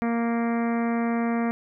harmonic tone, 232.9 Hz, A#3, 1 cent flat, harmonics 1 / 2 / 3 / 4 / 5 / 6 / 7 / 8 / 9 / 10, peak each -23 / -32 / -32 / -39 / -37 / -41 / -43 / -41 / -42 / -45 dBFS, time 0.02-1.51 s, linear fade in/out 0 ms, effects none

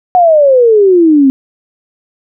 sine exponential sweep, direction down, 740 to 261.6 Hz, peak -3 dBFS, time 0.15-1.3 s, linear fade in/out 0 ms, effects none

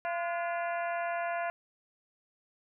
harmonic tone with a mistuned harmonic, 342.6 Hz, F4, 33 cents flat, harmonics 2 / 3 / 4 / 5 / 6 / 7 / 8, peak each -32 / -40 / -40 / -42 / -46 / -47 / -49 dBFS, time 0.05-1.5 s, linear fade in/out 0 ms, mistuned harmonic 4, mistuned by +79 cents, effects none

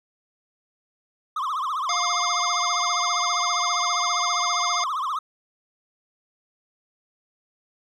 triangle tone with vibrato, 1147 Hz, D6, 41 cents flat, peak -22 dBFS, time 1.36-5.19 s, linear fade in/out 5 ms, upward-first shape triangle, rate 15 Hz, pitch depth 240 cents each way
harmonic tone, 706 Hz, F5, 19 cents sharp, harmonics 1 / 3 / 5 / 7 / 9, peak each -30 / -30 / -30 / -30 / -30 dBFS, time 1.89-4.84 s, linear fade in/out 2 ms
effects none

